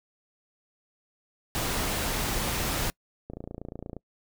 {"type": "noise", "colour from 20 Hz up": "pink", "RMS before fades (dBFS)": -29, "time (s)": [1.55, 2.9], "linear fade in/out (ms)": 0}
{"type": "click train", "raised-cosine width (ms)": 2, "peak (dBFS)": -24, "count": 20, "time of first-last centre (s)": [3.3, 3.967], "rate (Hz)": 28.5}
{"effects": ["noise-tail reverb RT60 0.1 s tail -26 dB re dry"]}